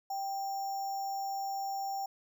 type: tone with sample-and-hold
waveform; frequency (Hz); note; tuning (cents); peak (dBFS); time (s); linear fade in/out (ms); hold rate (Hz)
sine; 784; G5; 0; -33; 0.1-2.06; 5; 6300
effects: none